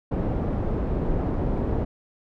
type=low-pass noise; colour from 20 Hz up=pink; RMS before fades=-25 dBFS; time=0.11-1.85 s; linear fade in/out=10 ms; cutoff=550 Hz; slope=12 dB/octave; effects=none